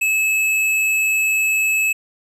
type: tone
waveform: square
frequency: 2596 Hz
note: E7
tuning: 27 cents flat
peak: -16 dBFS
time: 0.01-1.93 s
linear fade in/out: 10 ms
effects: resampled to 32000 Hz